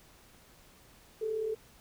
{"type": "tone pair together", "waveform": "sine", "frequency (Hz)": [402.2, 440], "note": ["G4", "A4"], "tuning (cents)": [44, 0], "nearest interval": "major second", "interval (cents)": 156, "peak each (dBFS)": [-40, -31], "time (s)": [1.21, 1.55], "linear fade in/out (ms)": 10, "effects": ["pink hiss -59 dBFS RMS until 1.8 s"]}